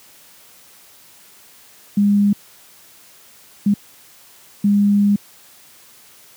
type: tone bursts at uneven times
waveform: sine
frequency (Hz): 203.3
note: G#3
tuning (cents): -37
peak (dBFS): -11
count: 3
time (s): 1.97-2.33 / 3.66-3.74 / 4.64-5.16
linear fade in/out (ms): 5
effects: white hiss -47 dBFS RMS until 6.36 s + high-pass 80 Hz 12 dB/octave